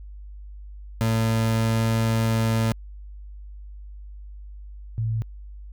30% pulse / sine tone pair in turn, 112.6 / 112.09 Hz, A2 / A2, +40 / +33 cents, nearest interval unison, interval 7 cents, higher first, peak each -17 / -22 dBFS, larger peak first, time 1.01-2.72 / 4.98-5.22 s, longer first, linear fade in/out 0 ms, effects added 50 Hz sine -37 dBFS peak until 5.72 s

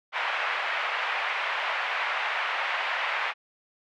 white band-pass noise, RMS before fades -29 dBFS, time 0.12-3.34 s, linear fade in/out 50 ms, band 670 to 2500 Hz, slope 24 dB/octave, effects none

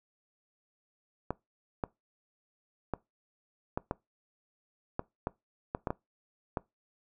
clicks, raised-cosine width 1 ms, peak -17 dBFS, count 11, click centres 1.306 / 1.838 / 2.937 / 3.775 / 3.911 / 4.994 / 5.271 / 5.749 / 5.872 / 5.905 / 6.572 s, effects noise-tail reverb RT60 0.2 s tail -22 dB re dry

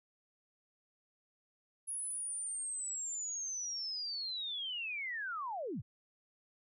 sine linear sweep, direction down, 10548 to 71.6 Hz, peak -37 dBFS, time 1.87-5.82 s, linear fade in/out 20 ms, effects none

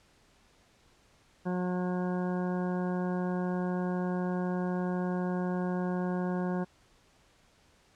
harmonic tone, 180.8 Hz, F#3, 40 cents flat, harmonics 1 / 2 / 3 / 4 / 5 / 6 / 8 / 9, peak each -30 / -36 / -40 / -42 / -44 / -46 / -48 / -49 dBFS, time 1.45-6.65 s, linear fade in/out 20 ms, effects pink hiss -64 dBFS RMS until 7.95 s + low-pass 8000 Hz 12 dB/octave

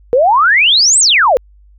sine exponential two-way sweep, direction up then down, 466.2 to 8550 to 466.2 Hz, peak -6 dBFS, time 0.13-1.37 s, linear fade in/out 0 ms, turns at 0.99 s, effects added 50 Hz sine -41 dBFS peak until 1.78 s

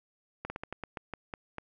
slowing click train, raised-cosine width 0.5 ms, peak -22 dBFS, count 10, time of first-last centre 0.45-1.584 s, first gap 50 ms, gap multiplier 1.22, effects none

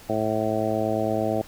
harmonic tone, 109 Hz, A2, 16 cents flat, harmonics 1 / 2 / 3 / 4 / 5 / 6 / 7, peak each -32 / -30 / -29 / -31 / -29 / -27 / -31 dBFS, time 0.09-1.42 s, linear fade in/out 5 ms, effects pink hiss -47 dBFS RMS until 1.47 s

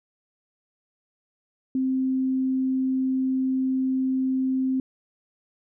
sine tone, 261.6 Hz, C4, in tune, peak -21 dBFS, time 1.75-4.8 s, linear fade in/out 2 ms, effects none

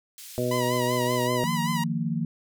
white band-pass noise, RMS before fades -43 dBFS, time 0.18-1.27 s, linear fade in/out 0 ms, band 2800 to 15000 Hz, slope 12 dB/octave
harmonic tone, 123.47 Hz, B2, in tune, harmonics 1 / 2 / 3 / 4 / 5, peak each -30 / -30 / -30 / -30 / -30 dBFS, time 0.38-1.44 s, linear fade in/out 0 ms
sawtooth tone with vibrato, 983 Hz, B5, 8 cents flat, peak -24 dBFS, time 0.51-1.84 s, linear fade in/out 5 ms, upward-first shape sine, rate 5.2 Hz, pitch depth 74 cents each way
sine chord, Eb suspended second, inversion none, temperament equal with one note detuned, 155.56 / 174.61 / 228.9 Hz, Eb3 / F3 / Bb3, 0 / 0 / -31 cents, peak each -29 dBFS, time 1.44-2.25 s, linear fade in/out 2 ms
effects none

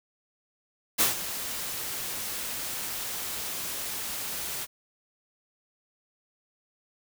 white noise with ADSR envelope, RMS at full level -21 dBFS, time 0.98-4.67 s, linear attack 24 ms, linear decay 140 ms, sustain -13 dB, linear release 40 ms, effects none

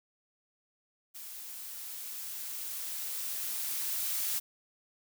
blue noise with level ramp, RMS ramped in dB -45 to -32 dBFS, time 1.14-4.4 s, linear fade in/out 20 ms, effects none

